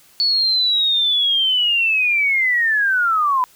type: linear sweep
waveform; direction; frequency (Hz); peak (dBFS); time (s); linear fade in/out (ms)
sine; down; 4450 to 987.8; -14; 0.2-3.44; 0
effects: white hiss -51 dBFS RMS until 3.55 s